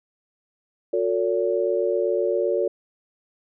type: tone cluster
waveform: sine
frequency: 362.7 / 450.5 / 568 Hz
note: F#4 / A4 / C#5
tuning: -34 / +41 / +42 cents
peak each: -24 dBFS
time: 0.93-2.68 s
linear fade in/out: 5 ms
effects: none